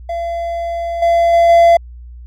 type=tone with level steps; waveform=triangle; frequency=680 Hz; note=F5; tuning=46 cents flat; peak=-16 / -7 / -5 / -3 dBFS; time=0.09-1.77 s; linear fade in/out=5 ms; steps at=1.02 / 1.33 / 1.49 s; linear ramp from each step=5 ms; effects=added 60 Hz sine -31 dBFS peak until 2.26 s